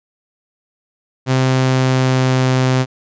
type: tone with pitch glide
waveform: sawtooth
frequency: 130.5 to 129.3 Hz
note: C3 to C3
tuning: -4 to -20 cents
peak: -8 dBFS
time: 1.26-2.86 s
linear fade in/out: 50 ms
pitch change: -16 cents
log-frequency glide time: 1.37-2.6 s
effects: resampled to 16000 Hz